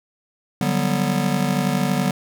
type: chord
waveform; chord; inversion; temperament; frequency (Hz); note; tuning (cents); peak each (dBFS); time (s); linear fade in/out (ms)
square; G major seventh; second; just; 147 / 183.75 / 196 / 245; D3 / F#3 / G3 / B3; +2 / -12 / 0 / -14; -25; 0.61-2.11; 2
effects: none